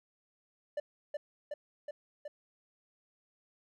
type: tone with echo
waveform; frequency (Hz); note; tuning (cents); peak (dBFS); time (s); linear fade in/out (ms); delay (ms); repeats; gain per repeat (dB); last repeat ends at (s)
triangle; 589; D5; +5; -30; 0.77-0.8; 5; 370; 4; -2; 2.28
effects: none